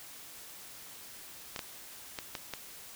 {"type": "clicks", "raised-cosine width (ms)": 0.2, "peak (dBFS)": -19, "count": 5, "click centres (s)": [1.562, 1.592, 2.188, 2.352, 2.537], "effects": ["white hiss -49 dBFS RMS until 2.95 s"]}